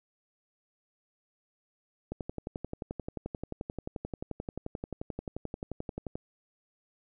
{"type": "click train", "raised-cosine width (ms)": 2, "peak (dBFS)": -22, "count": 47, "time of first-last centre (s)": [2.12, 6.155], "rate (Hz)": 11.4, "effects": []}